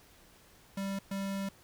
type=tone bursts at uneven times; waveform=square; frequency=196 Hz; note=G3; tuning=in tune; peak=-34 dBFS; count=2; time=0.77-0.99 / 1.11-1.49 s; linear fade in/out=5 ms; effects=pink hiss -60 dBFS RMS until 1.63 s